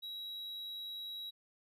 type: tone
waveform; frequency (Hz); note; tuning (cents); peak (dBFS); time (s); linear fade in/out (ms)
triangle; 3870; B7; -36; -40; 0.02-1.31; 20
effects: none